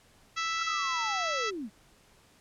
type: harmonic tone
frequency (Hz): 659.3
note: E5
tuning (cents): 0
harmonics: 2 / 3 / 4 / 5 / 6 / 7 / 8 / 9 / 10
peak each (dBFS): -32 / -36 / -38 / -40 / -42 / -43 / -44 / -45 / -46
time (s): 0.36-1.51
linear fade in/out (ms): 20
type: linear sweep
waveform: sine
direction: down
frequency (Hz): 1405 to 186.5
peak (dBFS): -34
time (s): 0.57-1.7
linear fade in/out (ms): 50
effects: pink hiss -61 dBFS RMS until 2.4 s + low-pass 11000 Hz 12 dB/octave

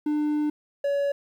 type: tone pair in turn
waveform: triangle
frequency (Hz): 299.3 / 565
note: D4 / C#5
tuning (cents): +33 / +33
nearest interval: major seventh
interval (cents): 1100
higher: second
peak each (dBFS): -20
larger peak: neither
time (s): 0.06-0.5 / 0.84-1.12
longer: first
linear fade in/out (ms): 5
effects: 10-bit

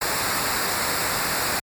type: noise with comb filter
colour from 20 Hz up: pink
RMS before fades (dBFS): -24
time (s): 0.01-1.6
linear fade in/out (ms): 10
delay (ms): 0.32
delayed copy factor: -0.7
effects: high-pass 60 Hz 12 dB/octave + MP3 96 kbps

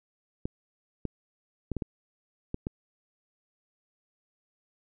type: clicks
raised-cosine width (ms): 3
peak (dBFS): -18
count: 7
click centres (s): 0.455 / 1.053 / 1.717 / 1.767 / 1.822 / 2.544 / 2.669
effects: none

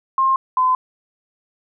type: tone pair in turn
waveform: sine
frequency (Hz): 1063 / 1021.4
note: C6 / C6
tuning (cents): +27 / -42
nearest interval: minor second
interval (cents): 69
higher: first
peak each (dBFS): -13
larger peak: neither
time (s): 0.18-0.36 / 0.57-0.75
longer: neither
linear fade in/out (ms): 2
effects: none

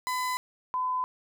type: tone pair in turn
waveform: 35% pulse / sine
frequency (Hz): 1007 / 1011.8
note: B5 / B5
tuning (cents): +33 / +42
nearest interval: unison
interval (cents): 9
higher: second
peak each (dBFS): -26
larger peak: neither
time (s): 0.07-0.37 / 0.74-1.04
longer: neither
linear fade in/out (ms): 0
effects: none

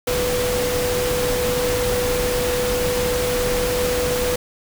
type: tone in noise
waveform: sine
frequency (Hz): 493.9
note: B4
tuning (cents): 0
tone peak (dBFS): -20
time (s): 0.07-4.36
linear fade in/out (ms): 5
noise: pink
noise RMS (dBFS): -24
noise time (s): 0.07-4.36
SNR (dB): +1
effects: none

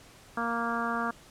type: harmonic tone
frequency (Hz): 233.1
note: A#3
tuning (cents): 0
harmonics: 1 / 2 / 3 / 4 / 5 / 6 / 7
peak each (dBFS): -34 / -39 / -36 / -37 / -33 / -35 / -39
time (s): 0.37-1.11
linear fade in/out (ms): 5
effects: pink hiss -54 dBFS RMS until 1.3 s + low-pass 11000 Hz 12 dB/octave

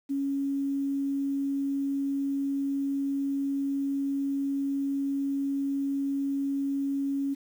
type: tone with quantisation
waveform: sine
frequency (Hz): 277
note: C#4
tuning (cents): -1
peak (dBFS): -26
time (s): 0.09-7.35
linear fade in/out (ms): 20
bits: 9
effects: none

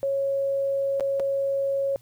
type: tone with dropouts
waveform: sine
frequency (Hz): 550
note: C#5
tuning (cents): -14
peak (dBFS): -22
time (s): 0.03-1.96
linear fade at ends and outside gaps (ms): 0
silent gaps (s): 0.998-1.007 / 1.197-1.201
effects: added 118 Hz sine -54 dBFS peak until 2.01 s + white hiss -61 dBFS RMS until 2.01 s

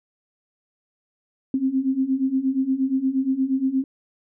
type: beating tone pair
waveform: sine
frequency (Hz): 259.8 / 268.3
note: C4 / C4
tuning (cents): -12 / +44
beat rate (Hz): 8.5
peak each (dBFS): -24 / -21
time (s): 1.54-3.84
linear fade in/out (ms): 2
effects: none

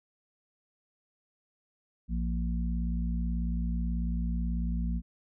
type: harmonic tone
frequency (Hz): 58.27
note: A#1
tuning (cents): 0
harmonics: 1 / 3 / 4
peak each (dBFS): -29 / -34 / -38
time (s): 2.08-5.02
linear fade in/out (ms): 50
effects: none

